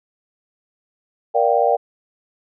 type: chord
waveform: sine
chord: G minor seventh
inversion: first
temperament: just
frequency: 470.4 / 588 / 705.6 / 784 Hz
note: Bb4 / D5 / F5 / G5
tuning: +16 / +2 / +18 / 0 cents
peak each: -19 dBFS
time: 1.34-1.77 s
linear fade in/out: 20 ms
effects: none